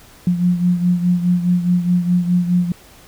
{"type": "beating tone pair", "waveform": "sine", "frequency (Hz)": [176.5, 181.3], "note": ["F3", "F#3"], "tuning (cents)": [19, -35], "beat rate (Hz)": 4.8, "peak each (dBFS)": [-14, -20], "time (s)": [0.27, 2.72], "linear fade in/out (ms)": 2, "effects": ["pink hiss -45 dBFS RMS until 3.07 s"]}